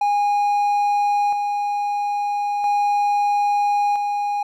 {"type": "tone with tremolo", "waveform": "triangle", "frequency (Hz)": 820, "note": "G#5", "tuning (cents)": -22, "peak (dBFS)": -14, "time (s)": [0.01, 4.43], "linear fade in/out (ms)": 5, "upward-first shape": "square", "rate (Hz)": 0.38, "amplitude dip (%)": 35, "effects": []}